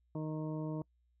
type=harmonic tone; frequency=155.3 Hz; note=D#3; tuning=3 cents flat; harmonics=1 / 2 / 3 / 4 / 6 / 7; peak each=-38 / -40 / -47 / -47 / -52 / -57 dBFS; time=0.15-0.82 s; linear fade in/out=2 ms; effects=noise-tail reverb RT60 0.1 s tail -26 dB re dry + added 60 Hz sine -70 dBFS peak until 1.2 s